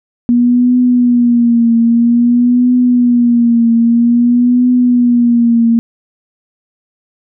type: tone with vibrato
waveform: sine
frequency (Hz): 239.6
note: A#3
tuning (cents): +48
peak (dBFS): -6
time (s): 0.29-5.79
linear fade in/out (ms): 0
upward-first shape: triangle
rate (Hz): 0.51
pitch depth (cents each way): 69
effects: none